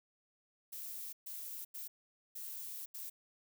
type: noise bursts at uneven times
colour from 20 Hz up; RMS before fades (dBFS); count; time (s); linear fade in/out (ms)
violet; -45; 5; 0.72-1.13 / 1.26-1.65 / 1.74-1.88 / 2.35-2.86 / 2.94-3.1; 10
effects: none

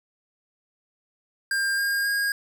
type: tone with pitch steps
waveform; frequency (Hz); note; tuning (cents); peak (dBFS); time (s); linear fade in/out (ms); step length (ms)
square; 1600 / 1614.9 / 1629.8; G6 / G#6 / G#6; +35 / -49 / -33; -23; 1.51-2.32; 2; 270
effects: none

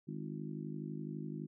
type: harmonic tone with a mistuned harmonic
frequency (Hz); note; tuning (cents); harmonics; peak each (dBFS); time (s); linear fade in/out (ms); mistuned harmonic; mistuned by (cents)
51.91; G#1; 0; 3 / 4 / 5 / 6 / 7; -43 / -45 / -47 / -49 / -50; 0.07-1.47; 20; 7; -43
effects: none

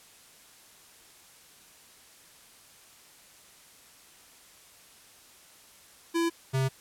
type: tone pair in turn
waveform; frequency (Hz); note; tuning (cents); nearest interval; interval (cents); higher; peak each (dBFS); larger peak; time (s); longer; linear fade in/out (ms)
square; 335.3 / 132.76; E4 / C3; +30 / +26; octave + major third; 1604; first; -25; neither; 6.14-6.3 / 6.53-6.69; neither; 20
effects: white hiss -55 dBFS RMS until 6.8 s + low-pass 12000 Hz 12 dB/octave

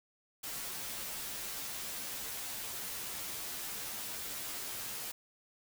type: noise with comb filter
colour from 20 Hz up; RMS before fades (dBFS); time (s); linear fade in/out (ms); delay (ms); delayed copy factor
white; -41; 0.43-5.12; 10; 12; -0.95
effects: none

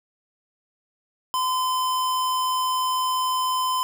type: tone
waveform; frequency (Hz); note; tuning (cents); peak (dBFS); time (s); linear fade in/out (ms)
square; 1023; C6; -39; -22; 1.34-3.83; 0
effects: 8-bit

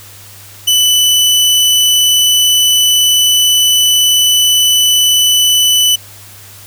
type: tone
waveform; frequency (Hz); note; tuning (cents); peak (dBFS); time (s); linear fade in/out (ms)
sawtooth; 2987; F#7; +16; -4; 0.67-5.96; 10
effects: added 100 Hz sine -39 dBFS peak until 6.66 s + white hiss -36 dBFS RMS until 6.66 s

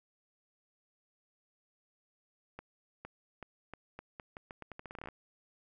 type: accelerating click train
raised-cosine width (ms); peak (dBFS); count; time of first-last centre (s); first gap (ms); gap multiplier
0.5; -29; 20; 2.59-5.087; 460; 0.82
effects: none

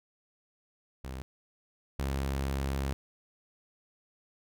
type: tone pair in turn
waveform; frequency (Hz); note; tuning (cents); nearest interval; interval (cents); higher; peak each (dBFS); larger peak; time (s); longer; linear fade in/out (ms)
sawtooth; 65.41 / 68.01; C2 / C#2; 0 / -32; minor second; 68; second; -34 / -26; second; 1.04-1.22 / 1.99-2.93; second; 0
effects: none

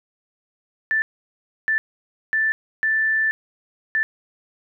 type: tone bursts at uneven times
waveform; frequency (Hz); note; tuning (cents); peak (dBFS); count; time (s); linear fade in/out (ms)
sine; 1764; A6; +4; -17; 5; 0.91-1.02 / 1.68-1.78 / 2.33-2.52 / 2.83-3.31 / 3.95-4.03; 0
effects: none

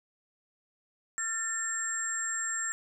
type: tone cluster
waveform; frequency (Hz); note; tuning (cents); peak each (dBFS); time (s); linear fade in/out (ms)
sine; 1366 / 1783 / 7470; F6 / A6 / A#8; -39 / +22 / +3; -40 / -35 / -32; 1.18-2.72; 0
effects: none

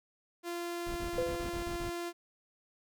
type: tone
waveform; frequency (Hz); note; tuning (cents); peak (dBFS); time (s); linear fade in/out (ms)
sawtooth; 345.2; F4; -20; -32; 0.43-2.13; 50
type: noise bursts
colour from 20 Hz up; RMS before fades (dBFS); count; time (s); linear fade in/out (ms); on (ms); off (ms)
brown; -41; 8; 0.86-1.901; 10; 110; 23
type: tone with exponential decay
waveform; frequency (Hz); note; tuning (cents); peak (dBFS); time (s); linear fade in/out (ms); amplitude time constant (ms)
sine; 505; B4; +39; -27; 1.18-1.69; 2; 110
effects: none

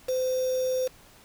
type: tone with quantisation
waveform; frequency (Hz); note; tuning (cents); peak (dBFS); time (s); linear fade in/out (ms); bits
sine; 513; C5; -34; -24; 0.08-0.88; 10; 6
effects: pink hiss -54 dBFS RMS until 1.24 s

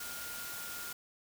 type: tone in noise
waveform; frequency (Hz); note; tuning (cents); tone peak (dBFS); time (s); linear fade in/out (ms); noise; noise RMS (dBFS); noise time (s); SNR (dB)
sine; 1415; F6; +22; -46; 0-0.93; 5; white; -43; 0-0.93; -6
effects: none

